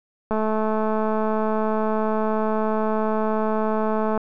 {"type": "click train", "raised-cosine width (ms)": 1, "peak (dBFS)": -11, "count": 840, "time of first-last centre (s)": [0.31, 4.176], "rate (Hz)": 217, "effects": []}